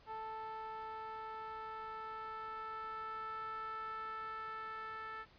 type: tone with band-pass filter sweep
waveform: sawtooth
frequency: 440 Hz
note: A4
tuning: in tune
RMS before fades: -45 dBFS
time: 0.06-5.26 s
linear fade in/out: 50 ms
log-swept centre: 1000 to 1500 Hz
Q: 5
effects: pink hiss -64 dBFS RMS until 5.38 s + resampled to 11025 Hz